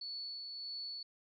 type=tone with tremolo; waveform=sine; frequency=4435 Hz; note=C#8; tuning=in tune; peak=-40 dBFS; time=0.01-1.03 s; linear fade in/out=5 ms; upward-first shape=sine; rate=1.6 Hz; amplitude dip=30%; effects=none